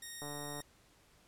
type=tone; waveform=5% pulse; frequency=1862 Hz; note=A#6; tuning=2 cents flat; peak=-33 dBFS; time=0.02-0.62 s; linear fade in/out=5 ms
type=click train; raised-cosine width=1 ms; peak=-32 dBFS; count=57; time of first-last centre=0.22-0.604 s; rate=146 Hz
effects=pink hiss -66 dBFS RMS until 1.27 s + low-pass 12000 Hz 12 dB/octave

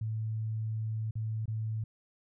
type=tone with dropouts; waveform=sine; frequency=110 Hz; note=A2; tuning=in tune; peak=-31 dBFS; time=0.01-1.84 s; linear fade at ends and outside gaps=5 ms; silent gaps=1.11-1.154 / 1.457-1.479 s; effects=none

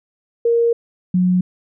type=tone pair in turn; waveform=sine; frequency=467.1 / 181.66 Hz; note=A#4 / F#3; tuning=+3 / -32 cents; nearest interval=octave + major third; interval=1635 cents; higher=first; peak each=-12 dBFS; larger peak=neither; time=0.45-0.73 / 1.14-1.41 s; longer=first; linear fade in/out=5 ms; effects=none

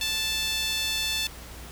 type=tone with high-pass filter; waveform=sawtooth; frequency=880 Hz; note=A5; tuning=in tune; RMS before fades=-28 dBFS; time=0.01-1.27 s; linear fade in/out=2 ms; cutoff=3300 Hz; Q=2.3; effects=added 60 Hz sine -43 dBFS peak until 1.71 s + pink hiss -44 dBFS RMS until 1.71 s

